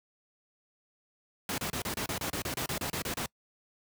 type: noise bursts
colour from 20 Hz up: pink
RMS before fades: -33 dBFS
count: 15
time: 1.49-3.26 s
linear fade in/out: 2 ms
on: 90 ms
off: 30 ms
effects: noise-tail reverb RT60 0.1 s tail -26 dB re dry + high-pass 80 Hz 12 dB/octave